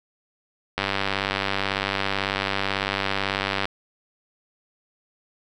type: click train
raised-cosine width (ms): 0.3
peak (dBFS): -7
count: 283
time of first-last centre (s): 0.78-3.655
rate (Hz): 98.1
effects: none